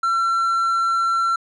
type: tone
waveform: triangle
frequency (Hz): 1354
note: E6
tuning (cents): +46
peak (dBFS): -15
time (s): 0.03-1.36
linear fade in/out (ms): 5
effects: resampled to 24000 Hz